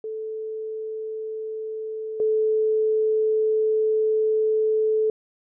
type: tone pair in turn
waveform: sine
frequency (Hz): 437.6 / 435.1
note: A4 / A4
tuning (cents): -9 / -19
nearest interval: unison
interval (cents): 10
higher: first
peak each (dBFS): -28 / -18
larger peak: second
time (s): 0.04-2.2 / 2.2-5.1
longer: second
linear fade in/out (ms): 2
effects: none